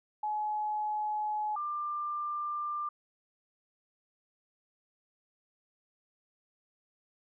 sine tone pair in turn, 848 / 1190.4 Hz, G#5 / D6, +36 / +23 cents, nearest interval tritone, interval 587 cents, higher second, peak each -30 / -32 dBFS, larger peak first, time 0.23-1.56 / 1.56-2.89 s, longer neither, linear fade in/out 5 ms, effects none

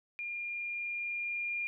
sine tone with level ramp, 2408 Hz, D7, 43 cents sharp, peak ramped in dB -36 to -32 dBFS, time 0.19-1.67 s, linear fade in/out 0 ms, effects none

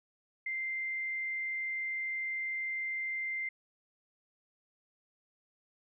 sine tone, 2089 Hz, C7, 3 cents flat, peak -33 dBFS, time 0.46-3.49 s, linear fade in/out 5 ms, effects none

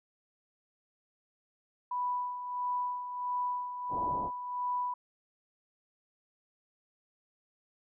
sine tone with tremolo, 987.8 Hz, B5, in tune, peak -29 dBFS, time 1.91-4.94 s, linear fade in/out 5 ms, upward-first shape sine, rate 1.5 Hz, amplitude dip 60%
white low-pass noise, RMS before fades -41 dBFS, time 3.89-4.31 s, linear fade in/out 50 ms, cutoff 890 Hz, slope 48 dB/octave
effects none

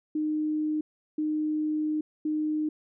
sine tone bursts at uneven times, 306.5 Hz, D#4, 26 cents flat, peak -25 dBFS, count 3, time 0.15-0.81 / 1.18-2.01 / 2.25-2.69 s, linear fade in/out 5 ms, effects none

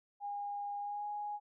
sine tone with pitch glide, 814 to 829.2 Hz, G#5 to G#5, -35 to -3 cents, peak -37 dBFS, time 0.2-1.4 s, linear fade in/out 50 ms, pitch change +32 cents, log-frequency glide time 0.79-1.06 s, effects none

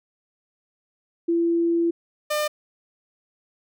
sine / sawtooth tone pair in turn, 337.6 / 601.5 Hz, E4 / D5, +41 / +41 cents, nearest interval minor seventh, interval 1000 cents, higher second, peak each -18 dBFS, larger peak neither, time 1.28-1.91 / 2.3-2.48 s, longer first, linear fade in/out 10 ms, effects none

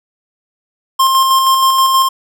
square tone with tremolo, 1060 Hz, C6, 22 cents sharp, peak -8 dBFS, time 0.99-2.09 s, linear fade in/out 10 ms, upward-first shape square, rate 6.3 Hz, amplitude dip 30%, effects none

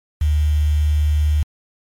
sine tone with quantisation, 75.2 Hz, D2, 42 cents sharp, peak -13 dBFS, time 0.21-1.43 s, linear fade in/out 5 ms, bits 6, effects MP3 64 kbps

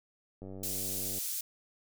click train, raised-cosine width 2 ms, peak -32 dBFS, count 74, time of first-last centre 0.42-1.183 s, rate 95.7 Hz
pink high-pass noise, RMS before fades -36 dBFS, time 0.63-1.41 s, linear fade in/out 5 ms, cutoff 7500 Hz, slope 12 dB/octave
effects none

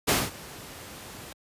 pink noise with ADSR envelope, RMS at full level -20 dBFS, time 0.07-1.33 s, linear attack 22 ms, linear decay 210 ms, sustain -22 dB, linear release 6 ms, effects high-pass 80 Hz 12 dB/octave + resampled to 32000 Hz

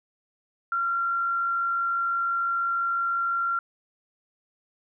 sine tone with frequency modulation, 1375 Hz, F6, 27 cents flat, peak -23 dBFS, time 0.72-3.59 s, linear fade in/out 2 ms, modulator 55.9 Hz, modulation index 0.25, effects none

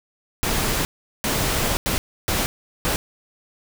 pink noise bursts at uneven times, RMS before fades -22 dBFS, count 5, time 0.43-0.85 / 1.24-1.77 / 1.86-1.98 / 2.28-2.46 / 2.85-2.96 s, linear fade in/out 0 ms, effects none

